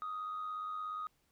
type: tone with amplitude modulation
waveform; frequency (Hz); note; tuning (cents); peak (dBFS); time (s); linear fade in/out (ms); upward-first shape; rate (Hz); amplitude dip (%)
sine; 1248; D#6; +5; -34; 0.02-1.07; 0; sine; 97; 50
effects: tanh soft clip ceiling -34 dBFS + pink hiss -75 dBFS RMS until 1.31 s